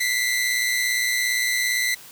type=tone pair together; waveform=sawtooth; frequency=1975.5 / 2093 Hz; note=B6 / C7; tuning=0 / 0 cents; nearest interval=minor second; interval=100 cents; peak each=-19 / -21 dBFS; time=0-1.95 s; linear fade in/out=10 ms; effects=white hiss -44 dBFS RMS until 2.11 s